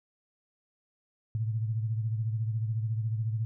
sine beating tone pair, 110 / 124 Hz, A2 / B2, 0 / +7 cents, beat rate 14 Hz, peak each -28 / -37 dBFS, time 1.35-3.45 s, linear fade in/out 0 ms, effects none

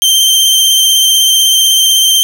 sawtooth tone with vibrato, 3136 Hz, G7, in tune, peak -3 dBFS, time 0.02-2.23 s, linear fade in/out 0 ms, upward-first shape sine, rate 16 Hz, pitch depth 19 cents each way, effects none

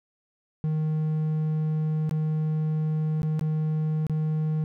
triangle tone with dropouts, 155.5 Hz, D#3, 1 cent flat, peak -21 dBFS, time 0.64-4.64 s, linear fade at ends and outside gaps 0 ms, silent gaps 2.094-2.111 / 3.219-3.231 / 3.394-3.411 / 4.067-4.097 s, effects none

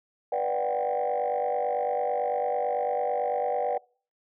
sine chord, G major seventh, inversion first, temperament just, 490 / 588 / 735 / 784 Hz, B4 / D5 / F#5 / G5, -14 / +2 / -12 / 0 cents, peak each -29 dBFS, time 0.32-3.78 s, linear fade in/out 5 ms, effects noise-tail reverb RT60 0.4 s tail -25 dB re dry + tanh soft clip ceiling -19 dBFS

